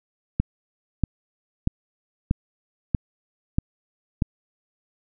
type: click train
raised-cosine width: 5 ms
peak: -7 dBFS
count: 7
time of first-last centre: 0.4-4.222 s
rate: 1.57 Hz
effects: none